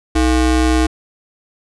square ring-modulated tone, 189.3 Hz, F#3, 40 cents sharp, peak -9 dBFS, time 0.15-0.87 s, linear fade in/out 10 ms, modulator 128 Hz, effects resampled to 24000 Hz

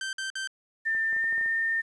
sawtooth tone bursts, 1558 Hz, G6, 11 cents flat, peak -27 dBFS, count 3, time 0.01-0.474 s, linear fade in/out 2 ms, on 120 ms, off 52 ms
sine tone with pitch glide, 1794 to 1814.8 Hz, A6 to A#6, +33 to -47 cents, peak -24 dBFS, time 0.85-1.82 s, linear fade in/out 20 ms, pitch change +20 cents, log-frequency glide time 1.1-1.29 s
clicks, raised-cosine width 1 ms, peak -34 dBFS, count 8, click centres 0.95 / 1.129 / 1.165 / 1.242 / 1.327 / 1.38 / 1.412 / 1.461 s
effects resampled to 22050 Hz + 10-bit

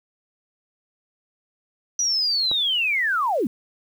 sine linear sweep, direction down, 5900 to 196 Hz, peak -19 dBFS, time 1.99-3.47 s, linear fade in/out 2 ms
clicks, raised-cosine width 1 ms, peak -19 / -29 dBFS, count 2, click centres 2.514 / 2.52 s
effects 8-bit

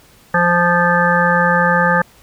harmonic tone, 174.4 Hz, F3, 2 cents flat, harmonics 1 / 3 / 5 / 7 / 9 / 10, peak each -18 / -18 / -18 / -18 / -18 / -18 dBFS, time 0.34-2.02 s, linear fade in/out 5 ms, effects pink hiss -48 dBFS RMS until 2.22 s

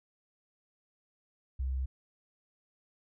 sine tone, 65.41 Hz, C2, in tune, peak -30 dBFS, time 1.59-1.86 s, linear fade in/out 10 ms, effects none

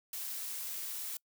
blue noise, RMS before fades -40 dBFS, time 0.13-1.17 s, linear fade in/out 2 ms, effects noise-tail reverb RT60 0.1 s tail -25 dB re dry

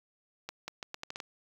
accelerating click train, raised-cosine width 0.2 ms, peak -21 dBFS, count 8, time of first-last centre 0.49-1.202 s, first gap 190 ms, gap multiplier 0.78, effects high-pass 60 Hz 12 dB/octave + 8-bit

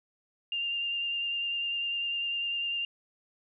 sine tone with vibrato, 2794 Hz, F7, in tune, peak -29 dBFS, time 0.52-2.85 s, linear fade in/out 2 ms, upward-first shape sine, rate 10 Hz, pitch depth 14 cents each way, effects none

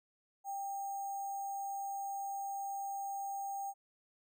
sine tone with sample-and-hold, 791 Hz, G5, 15 cents sharp, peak -37 dBFS, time 0.44-3.74 s, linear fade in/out 50 ms, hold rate 7350 Hz, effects none

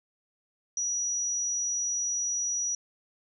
sine tone, 5830 Hz, F#8, 26 cents flat, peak -27 dBFS, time 0.77-2.75 s, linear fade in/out 2 ms, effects none

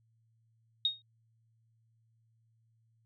sine tone with exponential decay, 3729 Hz, A#7, in tune, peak -23 dBFS, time 0.85-1.02 s, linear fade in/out 2 ms, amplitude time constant 35 ms, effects added 113 Hz sine -68 dBFS peak until 3.05 s

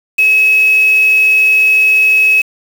sine tone with quantisation, 2569 Hz, E7, 45 cents flat, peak -6 dBFS, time 0.18-2.42 s, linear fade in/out 10 ms, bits 4, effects none

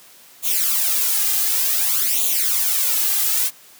blue noise with flanger, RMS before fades -19 dBFS, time 0.42-3.51 s, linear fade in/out 50 ms, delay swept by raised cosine 0.29 to 2.49 ms, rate 0.55 Hz, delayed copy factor +0.8, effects white hiss -47 dBFS RMS until 3.79 s + high-pass 150 Hz 12 dB/octave

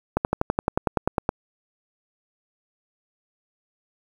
slowing click train, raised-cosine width 1 ms, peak -6 dBFS, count 13, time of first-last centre 0.17-1.291 s, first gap 79 ms, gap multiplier 1.03, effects 7-bit

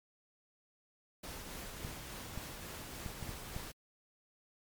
pink noise with tremolo, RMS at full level -45 dBFS, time 1.23-3.72 s, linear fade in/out 10 ms, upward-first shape triangle, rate 3.5 Hz, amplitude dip 25%
clicks, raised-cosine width 5 ms, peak -29 dBFS, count 6, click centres 1.849 / 2.376 / 3.062 / 3.227 / 3.293 / 3.564 s
effects MP3 96 kbps

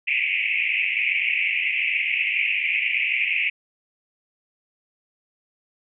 white band-pass noise, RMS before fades -23 dBFS, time 0.07-3.5 s, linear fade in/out 10 ms, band 2100 to 2700 Hz, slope 96 dB/octave, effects none

